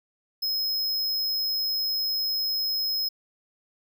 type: tone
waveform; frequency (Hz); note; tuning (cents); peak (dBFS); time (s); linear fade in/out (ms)
square; 5130; E8; -48; -25; 0.42-3.09; 10
effects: none